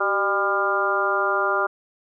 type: harmonic tone with a mistuned harmonic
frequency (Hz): 200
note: G3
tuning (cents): +35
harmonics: 2 / 3 / 4 / 5 / 6 / 7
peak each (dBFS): -27 / -27 / -29 / -29 / -24 / -24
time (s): 0-1.67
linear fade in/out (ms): 10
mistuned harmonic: 2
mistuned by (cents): -58
effects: none